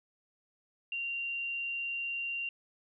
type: tone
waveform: sine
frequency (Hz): 2768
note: F7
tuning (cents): -16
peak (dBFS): -33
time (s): 0.92-2.49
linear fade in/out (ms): 2
effects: none